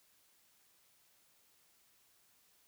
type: silence
effects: white hiss -70 dBFS RMS until 2.67 s